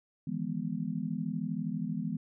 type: chord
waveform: sine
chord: E major seventh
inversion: third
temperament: equal with one note detuned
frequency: 155.56 / 168.37 / 207.7 / 246.9 Hz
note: D#3 / E3 / G#3 / B3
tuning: 0 / +37 / 0 / 0 cents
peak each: -40 / -36 / -36 / -37 dBFS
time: 0.27-2.17 s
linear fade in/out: 5 ms
effects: none